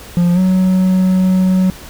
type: tone with pitch glide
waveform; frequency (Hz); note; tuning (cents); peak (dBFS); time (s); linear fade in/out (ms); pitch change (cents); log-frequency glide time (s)
triangle; 174.61 to 186.06; F3 to F#3; 0 to +10; -7; 0.17-1.7; 0; +110; 0.34-0.39
effects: added 60 Hz sine -40 dBFS peak until 1.89 s + pink hiss -35 dBFS RMS until 1.89 s